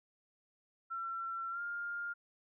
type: tone with pitch glide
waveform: sine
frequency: 1353 to 1406.4 Hz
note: E6 to F6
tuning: +45 to +12 cents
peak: -37 dBFS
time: 0.9-2.14 s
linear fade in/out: 20 ms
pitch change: +67 cents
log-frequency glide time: 1.5-1.61 s
effects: none